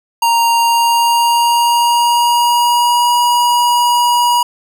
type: tone with pitch glide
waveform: square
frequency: 932.3 to 963.5 Hz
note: A#5 to B5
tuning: 0 to -43 cents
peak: -10 dBFS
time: 0.22-4.43 s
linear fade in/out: 5 ms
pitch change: +57 cents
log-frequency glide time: 0.57-3.16 s
effects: none